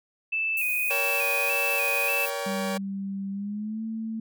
sine tone with vibrato, 2562 Hz, E7, 50 cents flat, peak -24 dBFS, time 0.32-2.26 s, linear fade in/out 10 ms, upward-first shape square, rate 1.7 Hz, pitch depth 50 cents each way
pink high-pass noise, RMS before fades -34 dBFS, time 0.57-2.3 s, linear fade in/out 2 ms, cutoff 11000 Hz, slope 24 dB/octave
sawtooth chord, G diminished, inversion first, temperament just, 470.4 / 564.5 / 784 Hz, Bb4 / Db5 / G5, +16 / +31 / 0 cents, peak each -31 / -27 / -32 dBFS, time 0.9-2.78 s, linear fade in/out 10 ms
sine tone with pitch glide, 196 to 222.6 Hz, G3 to A3, 0 to +20 cents, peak -29 dBFS, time 2.46-4.2 s, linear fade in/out 5 ms, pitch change +220 cents, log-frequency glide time 3.31-3.83 s
effects none

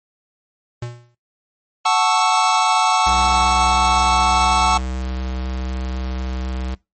square tone with exponential decay, 120 Hz, B2, 49 cents flat, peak -24 dBFS, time 0.82-1.15 s, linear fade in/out 5 ms, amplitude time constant 71 ms
square chord, F# minor seventh, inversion none, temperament equal, 740 / 880 / 1108.7 / 1318.5 Hz, F#5 / A5 / C#6 / E6, 0 / 0 / 0 / 0 cents, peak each -20 / -19 / -20 / -21 dBFS, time 1.85-4.78 s, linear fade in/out 10 ms
square tone, 64 Hz, C2, 38 cents flat, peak -23 dBFS, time 3.06-6.75 s, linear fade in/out 10 ms
effects noise-tail reverb RT60 0.2 s tail -20 dB re dry + MP3 32 kbps

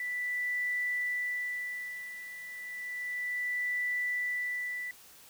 sine tone with tremolo, 1975.5 Hz, B6, in tune, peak -29 dBFS, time 0-4.91 s, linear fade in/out 2 ms, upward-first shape sine, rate 0.32 Hz, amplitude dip 75%, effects white hiss -55 dBFS RMS until 5.29 s

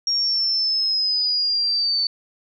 sine linear sweep, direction down, 5588 to 4500 Hz, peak -18 dBFS, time 0.07-2.07 s, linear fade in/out 2 ms, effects none

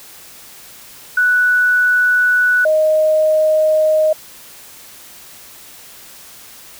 sine tone pair in turn, 1480 / 622.3 Hz, F#6 / D#5, 0 / 0 cents, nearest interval octave + minor third, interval 1500 cents, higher first, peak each -10 dBFS, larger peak neither, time 1.17-2.65 / 2.65-4.13 s, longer neither, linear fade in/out 5 ms, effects white hiss -39 dBFS RMS until 6.79 s

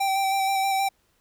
square tone with vibrato, 778 Hz, G5, 13 cents flat, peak -22 dBFS, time 0-0.89 s, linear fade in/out 10 ms, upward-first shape square, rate 6.3 Hz, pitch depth 16 cents each way, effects pink hiss -67 dBFS RMS until 1.2 s

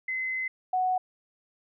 sine tone pair in turn, 2047 / 740.2 Hz, C7 / F#5, -38 / 0 cents, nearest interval octave + tritone, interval 1762 cents, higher first, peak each -28 / -23 dBFS, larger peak second, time 0.08-0.48 / 0.73-0.98 s, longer first, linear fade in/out 5 ms, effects none

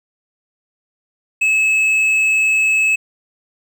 triangle tone with hard clipping, 2591 Hz, E7, 30 cents flat, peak -13 dBFS, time 1.41-2.96 s, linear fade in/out 10 ms, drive 7 dB, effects none

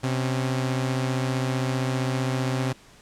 sawtooth tone pair together, 128.89 / 273.1 Hz, C3 / C#4, -26 / -26 cents, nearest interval octave + minor second, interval 1300 cents, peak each -20 / -28 dBFS, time 0.03-2.73 s, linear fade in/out 10 ms, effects pink hiss -52 dBFS RMS until 3.01 s + low-pass 9000 Hz 12 dB/octave

